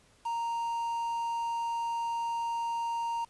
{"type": "tone with quantisation", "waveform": "triangle", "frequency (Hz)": 930, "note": "A#5", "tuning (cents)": -4, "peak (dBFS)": -28, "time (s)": [0.25, 3.25], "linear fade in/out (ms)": 10, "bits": 8, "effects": ["pink hiss -63 dBFS RMS until 3.29 s", "resampled to 24000 Hz"]}